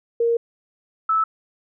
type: tone pair in turn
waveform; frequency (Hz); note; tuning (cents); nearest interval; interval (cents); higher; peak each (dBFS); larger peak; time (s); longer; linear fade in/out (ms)
sine; 466.3 / 1308.3; A#4 / E6; +1 / -13; octave + tritone; 1786; second; -16; neither; 0.2-0.37 / 1.09-1.24; first; 5
effects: none